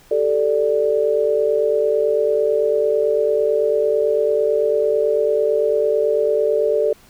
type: chord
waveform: sine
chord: G suspended second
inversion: none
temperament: just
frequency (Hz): 392 / 441 / 588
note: G4 / A4 / D5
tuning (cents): 0 / +4 / +2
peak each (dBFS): -23 / -17 / -19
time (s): 0.11-6.93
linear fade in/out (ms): 5
effects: pink hiss -50 dBFS RMS until 7.09 s